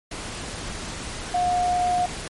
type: tone in noise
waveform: sine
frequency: 717 Hz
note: F5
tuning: 45 cents sharp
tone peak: -19 dBFS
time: 1.34-2.06 s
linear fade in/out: 5 ms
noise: pink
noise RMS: -33 dBFS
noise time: 0.11-2.28 s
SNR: +11 dB
effects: low-pass 12000 Hz 12 dB/octave + MP3 48 kbps